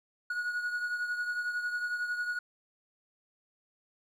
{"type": "beating tone pair", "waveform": "triangle", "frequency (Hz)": [1453, 1464], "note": ["F#6", "F#6"], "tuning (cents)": [-32, -19], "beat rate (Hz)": 11, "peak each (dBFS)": [-30, -38], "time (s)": [0.3, 2.39], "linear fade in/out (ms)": 5, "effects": []}